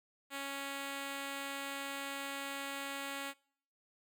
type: tone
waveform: 5% pulse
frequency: 277.2 Hz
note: C#4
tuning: in tune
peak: -28 dBFS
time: 0.3-3.34 s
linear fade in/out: 50 ms
effects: noise-tail reverb RT60 0.6 s tail -25 dB re dry